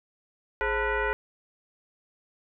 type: tone with frequency modulation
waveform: sine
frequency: 529 Hz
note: C5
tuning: 19 cents sharp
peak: -24 dBFS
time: 0.61-1.13 s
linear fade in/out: 0 ms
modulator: 474 Hz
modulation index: 3.2
effects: none